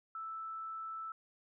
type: tone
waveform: sine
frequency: 1318.5 Hz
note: E6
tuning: in tune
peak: -40 dBFS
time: 0.15-1.12 s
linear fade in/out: 2 ms
effects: none